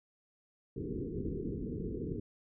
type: low-pass noise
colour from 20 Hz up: white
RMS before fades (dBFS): -38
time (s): 0.76-2.2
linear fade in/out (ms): 5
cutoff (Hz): 450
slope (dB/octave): 96
effects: none